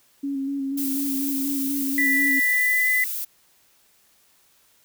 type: tone with vibrato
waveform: sine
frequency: 275.3 Hz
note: C#4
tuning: 12 cents flat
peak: -24 dBFS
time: 0.23-2.4 s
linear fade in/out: 10 ms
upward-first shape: square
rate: 4.1 Hz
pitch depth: 24 cents each way
type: noise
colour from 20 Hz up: violet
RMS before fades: -29 dBFS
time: 0.77-3.25 s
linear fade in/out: 10 ms
type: tone with pitch glide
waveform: sine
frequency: 1975.5 to 2008 Hz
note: B6 to B6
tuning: 0 to +28 cents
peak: -18 dBFS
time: 1.98-3.04 s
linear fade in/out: 2 ms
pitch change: +28 cents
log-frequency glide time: 2.33-2.86 s
effects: white hiss -60 dBFS RMS until 4.84 s